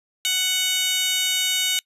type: tone with high-pass filter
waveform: 15% pulse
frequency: 742 Hz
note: F#5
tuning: 5 cents sharp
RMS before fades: -22 dBFS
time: 0.25-1.79 s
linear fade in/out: 0 ms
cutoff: 3500 Hz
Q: 1.8
effects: noise-tail reverb RT60 0.1 s tail -25 dB re dry + resampled to 32000 Hz